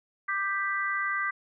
sine chord, G major, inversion second, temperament equal with one note detuned, 1186.3 / 1568 / 1975.5 Hz, D6 / G6 / B6, +17 / 0 / 0 cents, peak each -31 dBFS, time 0.28-1.31 s, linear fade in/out 10 ms, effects none

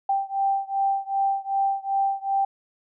sine beating tone pair, 784 / 786.6 Hz, G5 / G5, 0 / +6 cents, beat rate 2.6 Hz, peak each -24 / -25 dBFS, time 0.09-2.45 s, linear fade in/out 5 ms, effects none

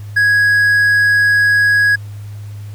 triangle tone, 1661.2 Hz, G#6, in tune, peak -7 dBFS, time 0.16-1.96 s, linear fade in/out 10 ms, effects added 103 Hz sine -26 dBFS peak until 2.74 s + pink hiss -46 dBFS RMS until 2.74 s

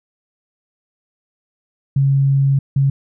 sine tone bursts at uneven times, 137.5 Hz, C#3, 14 cents flat, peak -11 dBFS, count 2, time 1.96-2.59 / 2.76-2.9 s, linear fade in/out 5 ms, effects none

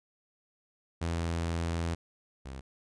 sawtooth tone pair in turn, 83.8 / 66.51 Hz, E2 / C2, +29 / +29 cents, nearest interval major third, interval 400 cents, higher first, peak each -26 / -36 dBFS, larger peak first, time 1.01-1.95 / 2.45-2.61 s, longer first, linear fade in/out 10 ms, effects resampled to 22050 Hz

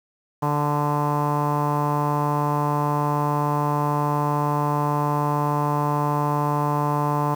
sawtooth tone with low-pass filter, 146.83 Hz, D3, in tune, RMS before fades -22 dBFS, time 0.42-7.35 s, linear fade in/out 10 ms, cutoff 980 Hz, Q 6.4, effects 7-bit

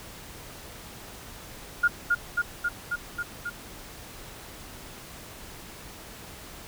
sine tone with echo, 1421 Hz, F6, 30 cents sharp, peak -17 dBFS, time 1.83-1.88 s, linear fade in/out 10 ms, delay 270 ms, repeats 6, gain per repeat -2 dB, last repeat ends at 3.5 s, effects pink hiss -44 dBFS RMS until 6.67 s

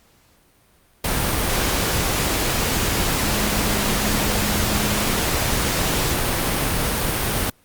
sine tone in noise, 207.6 Hz, G#3, in tune, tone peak -27 dBFS, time 3.23-5.2 s, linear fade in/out 5 ms, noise pink, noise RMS -21 dBFS, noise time 1.04-7.5 s, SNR -9 dB, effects pink hiss -57 dBFS RMS until 7.64 s + Opus 48 kbps

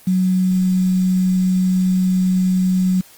sine tone with quantisation, 185 Hz, F#3, in tune, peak -13 dBFS, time 0.07-3.01 s, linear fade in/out 5 ms, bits 6, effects white hiss -46 dBFS RMS until 3.17 s + Opus 24 kbps

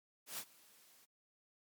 white noise with ADSR envelope, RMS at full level -42 dBFS, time 0.26-1.06 s, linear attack 120 ms, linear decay 65 ms, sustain -23 dB, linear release 22 ms, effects high-pass 150 Hz 12 dB/octave + MP3 96 kbps

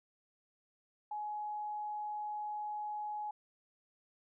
sine tone, 841 Hz, G#5, 22 cents sharp, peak -37 dBFS, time 1.11-3.31 s, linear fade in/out 5 ms, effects none

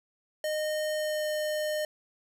square tone with pitch glide, 614 to 609.8 Hz, D#5 to D#5, -23 to -35 cents, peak -29 dBFS, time 0.44-1.85 s, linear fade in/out 2 ms, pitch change -12 cents, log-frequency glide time 0.93-1.27 s, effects none

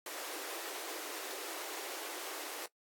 pink high-pass noise, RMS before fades -43 dBFS, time 0.06-2.66 s, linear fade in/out 2 ms, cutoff 300 Hz, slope 96 dB/octave, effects noise-tail reverb RT60 0.1 s tail -19 dB re dry + AAC 64 kbps

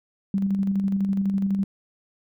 sine tone with tremolo, 196 Hz, G3, in tune, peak -19 dBFS, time 0.34-1.64 s, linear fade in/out 2 ms, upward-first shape square, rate 12 Hz, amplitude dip 35%, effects none

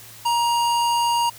square tone with low-pass filter, 943 Hz, A#5, 20 cents sharp, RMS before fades -20 dBFS, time 0.25-1.3 s, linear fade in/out 10 ms, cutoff 11000 Hz, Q 0.74, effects added 112 Hz sine -50 dBFS peak until 1.38 s + white hiss -43 dBFS RMS until 1.38 s

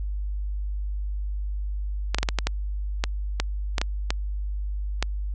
clicks, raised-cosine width 0.2 ms, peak -6 dBFS, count 12, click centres 2.146 / 2.185 / 2.23 / 2.288 / 2.387 / 2.47 / 3.039 / 3.4 / 3.782 / 3.815 / 4.105 / 5.026 s, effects added 50 Hz sine -26 dBFS peak until 5.34 s + resampled to 24000 Hz

